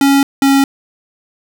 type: tone pair in turn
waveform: square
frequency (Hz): 277.2 / 274.5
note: C#4 / C#4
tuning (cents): 0 / -17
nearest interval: unison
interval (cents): 17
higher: first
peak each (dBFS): -8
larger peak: neither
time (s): 0.01-0.23 / 0.42-0.64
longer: neither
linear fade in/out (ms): 2
effects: none